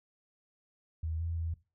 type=tone with pitch steps; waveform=sine; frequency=80.2 / 83.5 / 82.4 Hz; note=E2 / E2 / E2; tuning=-47 / +23 / 0 cents; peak=-32 dBFS; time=1.03-1.54 s; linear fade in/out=5 ms; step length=170 ms; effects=noise-tail reverb RT60 0.3 s tail -19 dB re dry